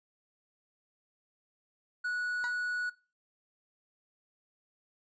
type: tone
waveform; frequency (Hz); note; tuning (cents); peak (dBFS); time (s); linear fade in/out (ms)
triangle; 1468; F#6; -14; -29; 2.04-2.9; 10
type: tone with exponential decay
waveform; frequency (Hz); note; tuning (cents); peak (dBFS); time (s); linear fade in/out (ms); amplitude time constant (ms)
35% pulse; 968; B5; -35; -33; 2.44-2.57; 0; 27
effects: noise-tail reverb RT60 0.3 s tail -18 dB re dry + resampled to 16000 Hz